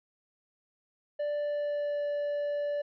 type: tone with pitch glide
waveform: triangle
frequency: 587.3 to 581.6 Hz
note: D5 to D5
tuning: 0 to -17 cents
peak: -27 dBFS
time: 1.19-2.82 s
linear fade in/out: 10 ms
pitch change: -17 cents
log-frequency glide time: 1.35-2.05 s
effects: resampled to 11025 Hz